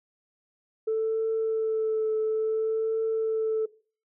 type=tone with vibrato; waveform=sine; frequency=440.7 Hz; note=A4; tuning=3 cents sharp; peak=-22 dBFS; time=0.87-3.66 s; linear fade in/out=10 ms; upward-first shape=triangle; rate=0.58 Hz; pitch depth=20 cents each way; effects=noise-tail reverb RT60 0.4 s tail -20 dB re dry + tanh soft clip ceiling -20 dBFS